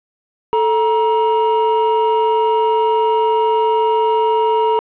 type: tone pair together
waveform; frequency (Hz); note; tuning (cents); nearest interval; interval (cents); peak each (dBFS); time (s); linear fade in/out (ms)
triangle; 439 / 945.9; A4 / A#5; -4 / +25; octave + minor second; 1329; -13; 0.53-4.79; 0
effects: resampled to 8000 Hz + 7-bit